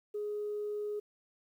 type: tone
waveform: sine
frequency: 417.2 Hz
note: G#4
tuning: 8 cents sharp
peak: -33 dBFS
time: 0.14-1 s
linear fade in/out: 10 ms
effects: tanh soft clip ceiling -29 dBFS + 11-bit